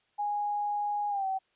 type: tone with pitch glide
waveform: sine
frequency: 826 to 766.2 Hz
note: G#5 to G5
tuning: -10 to -40 cents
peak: -28 dBFS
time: 0.18-1.39 s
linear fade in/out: 20 ms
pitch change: -130 cents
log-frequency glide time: 1.09-1.26 s
effects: white hiss -71 dBFS RMS until 1.55 s + resampled to 8000 Hz